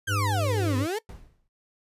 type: exponential two-way sweep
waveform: 35% pulse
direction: down then up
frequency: 1634 to 246.3 to 463.4 Hz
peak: -25 dBFS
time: 0.07-0.99 s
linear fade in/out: 10 ms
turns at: 0.77 s
type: harmonic tone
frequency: 101.2 Hz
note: G#2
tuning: 44 cents flat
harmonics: 1 / 3 / 4 / 5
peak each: -25 / -37 / -42 / -39 dBFS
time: 0.07-0.87 s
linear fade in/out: 50 ms
type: noise with exponential decay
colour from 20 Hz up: brown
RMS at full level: -35 dBFS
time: 1.09-1.48 s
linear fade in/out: 2 ms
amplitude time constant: 83 ms
effects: noise-tail reverb RT60 0.1 s tail -20 dB re dry + resampled to 32000 Hz